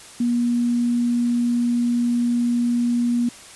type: tone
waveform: sine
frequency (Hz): 239.6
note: A#3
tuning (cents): +48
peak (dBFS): -17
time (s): 0.2-3.29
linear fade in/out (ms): 5
effects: white hiss -42 dBFS RMS until 3.55 s + resampled to 24000 Hz